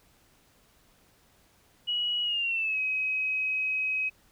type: tone with pitch glide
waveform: sine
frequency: 2915 to 2538 Hz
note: F#7 to D#7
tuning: -26 to +34 cents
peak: -26 dBFS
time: 1.87-4.1 s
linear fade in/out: 20 ms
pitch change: -240 cents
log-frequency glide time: 2.24-2.79 s
effects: pink hiss -63 dBFS RMS until 4.31 s

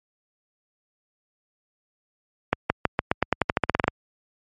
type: accelerating click train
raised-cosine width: 0.5 ms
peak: -3 dBFS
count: 16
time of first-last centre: 2.53-3.88 s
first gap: 170 ms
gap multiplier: 0.9
effects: high-pass 60 Hz 12 dB/octave + MP3 48 kbps

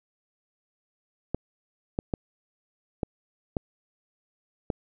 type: clicks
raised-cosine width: 2 ms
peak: -13 dBFS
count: 6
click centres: 1.346 / 1.989 / 2.138 / 3.032 / 3.568 / 4.702 s
effects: none

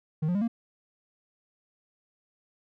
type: tone with pitch steps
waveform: triangle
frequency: 155.56 / 177.66 / 202.9 / 231.7 Hz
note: D#3 / F3 / G#3 / A#3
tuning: 0 / +30 / -40 / -10 cents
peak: -22 dBFS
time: 0.22-0.48 s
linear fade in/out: 10 ms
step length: 65 ms
effects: none

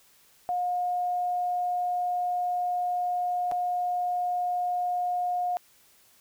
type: tone with dropouts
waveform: sine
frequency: 716 Hz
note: F5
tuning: 43 cents sharp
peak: -25 dBFS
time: 0.49-5.57 s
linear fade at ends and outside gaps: 0 ms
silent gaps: 3.514-3.52 s
effects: white hiss -60 dBFS RMS until 6.2 s

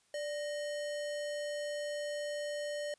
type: tone with sample-and-hold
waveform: sine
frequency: 587 Hz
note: D5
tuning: 1 cent flat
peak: -35 dBFS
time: 0.14-2.94 s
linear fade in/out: 2 ms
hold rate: 2450 Hz
effects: white hiss -71 dBFS RMS until 2.98 s + resampled to 22050 Hz

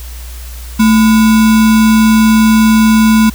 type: tone with sample-and-hold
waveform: sine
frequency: 220 Hz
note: A3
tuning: in tune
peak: -4 dBFS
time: 0.79-3.3 s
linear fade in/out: 10 ms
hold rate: 1225 Hz
effects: added 60 Hz sine -24 dBFS peak until 3.34 s + white hiss -34 dBFS RMS until 3.34 s

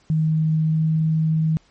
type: tone with pitch glide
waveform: sine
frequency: 157.5 to 158.6 Hz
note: D#3 to D#3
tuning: +21 to +33 cents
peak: -16 dBFS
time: 0.1-1.57 s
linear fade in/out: 0 ms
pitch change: +12 cents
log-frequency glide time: 0.6-0.88 s
effects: pink hiss -58 dBFS RMS until 1.7 s + MP3 32 kbps

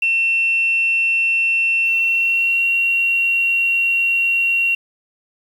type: tone with pitch glide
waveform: sine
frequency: 2700 to 2744 Hz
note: E7 to F7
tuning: +41 to -31 cents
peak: -14 dBFS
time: 0.02-4.75 s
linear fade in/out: 5 ms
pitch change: +28 cents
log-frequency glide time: 1.85-2.66 s
effects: 7-bit

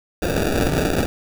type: noise with sample-and-hold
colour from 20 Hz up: blue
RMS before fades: -20 dBFS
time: 0.22-1.06 s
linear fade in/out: 2 ms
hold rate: 1050 Hz
effects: none

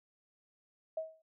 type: tone with exponential decay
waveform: sine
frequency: 639 Hz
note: D#5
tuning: 46 cents sharp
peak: -31 dBFS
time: 0.97-1.22 s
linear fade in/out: 5 ms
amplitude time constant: 53 ms
effects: noise-tail reverb RT60 0.1 s tail -24 dB re dry

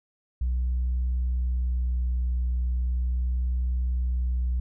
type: tone with vibrato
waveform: sine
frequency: 61.8 Hz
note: B1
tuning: 2 cents sharp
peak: -21 dBFS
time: 0.41-4.6 s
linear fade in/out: 5 ms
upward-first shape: sine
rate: 0.38 Hz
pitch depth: 9 cents each way
effects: tanh soft clip ceiling -21 dBFS

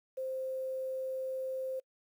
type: tone with quantisation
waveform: sine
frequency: 523.3 Hz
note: C5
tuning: in tune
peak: -34 dBFS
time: 0.17-1.8 s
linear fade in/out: 10 ms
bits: 10
effects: noise-tail reverb RT60 0.1 s tail -25 dB re dry

